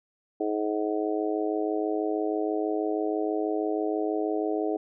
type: harmonic tone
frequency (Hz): 106.2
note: G#2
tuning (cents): +39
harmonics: 3 / 4 / 5 / 6 / 7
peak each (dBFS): -29 / -29 / -37 / -34 / -35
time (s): 0.4-4.77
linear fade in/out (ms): 5
effects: none